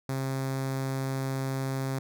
sawtooth tone with notch filter, 133.9 Hz, C3, 40 cents sharp, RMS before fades -31 dBFS, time 0.09-1.99 s, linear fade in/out 2 ms, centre 2900 Hz, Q 1.8, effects none

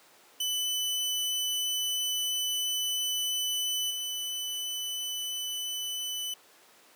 sawtooth tone with level steps, 2999 Hz, F#7, 23 cents sharp, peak -25 / -29 dBFS, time 0.4-6.34 s, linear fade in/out 5 ms, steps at 3.9 s, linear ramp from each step 10 ms, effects pink hiss -57 dBFS RMS until 6.95 s + high-pass 400 Hz 12 dB/octave

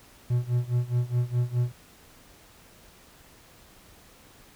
triangle tone with tremolo, 122.1 Hz, B2, 19 cents flat, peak -18 dBFS, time 0.3-1.72 s, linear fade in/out 5 ms, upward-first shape sine, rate 4.8 Hz, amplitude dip 90%, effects pink hiss -54 dBFS RMS until 4.55 s

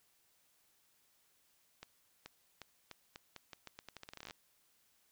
accelerating click train, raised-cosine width 0.2 ms, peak -30 dBFS, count 22, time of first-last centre 1.83-4.309 s, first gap 430 ms, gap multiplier 0.83, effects white hiss -73 dBFS RMS until 5.11 s

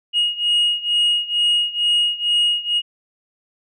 sine beating tone pair, 2875 / 2877.2 Hz, F7 / F#7, +50 / -49 cents, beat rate 2.2 Hz, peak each -16 / -18 dBFS, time 0.13-2.82 s, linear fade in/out 50 ms, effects tanh soft clip ceiling -12 dBFS

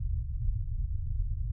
pink low-pass noise, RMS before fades -31 dBFS, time 0-1.52 s, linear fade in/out 10 ms, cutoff 120 Hz, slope 48 dB/octave, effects none

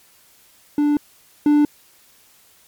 triangle tone pair in turn, 293.7 / 295.1 Hz, D4 / D4, 0 / +8 cents, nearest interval unison, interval 8 cents, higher second, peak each -12 / -9 dBFS, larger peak second, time 0.78-0.97 / 1.46-1.65 s, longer neither, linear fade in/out 2 ms, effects white hiss -53 dBFS RMS until 2.67 s + MP3 96 kbps

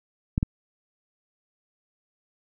clicks, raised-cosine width 5 ms, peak -10 dBFS, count 2, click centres 0.379 / 0.429 s, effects none

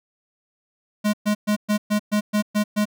square tone bursts, 209.5 Hz, G#3, 15 cents sharp, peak -18 dBFS, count 9, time 1.04-2.855 s, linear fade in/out 20 ms, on 95 ms, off 120 ms, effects none

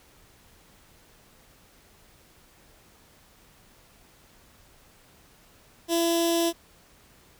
15% pulse tone with notch filter, 336.6 Hz, E4, 36 cents sharp, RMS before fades -24 dBFS, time 5.88-6.53 s, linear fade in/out 50 ms, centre 1300 Hz, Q 0.56, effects pink hiss -57 dBFS RMS until 7.39 s

